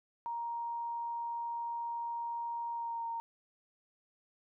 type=tone with pitch glide; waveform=sine; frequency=937 to 924.1 Hz; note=A#5 to A#5; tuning=+9 to -15 cents; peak=-35 dBFS; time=0.26-3.2 s; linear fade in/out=0 ms; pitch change=-24 cents; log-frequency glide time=2.71-3.07 s; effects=none